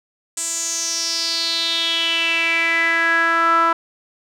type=tone with band-pass filter sweep; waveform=sawtooth; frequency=332.2 Hz; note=E4; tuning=13 cents sharp; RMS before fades=-19 dBFS; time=0.37-3.73 s; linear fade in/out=5 ms; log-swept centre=7900 to 1200 Hz; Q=5.8; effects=none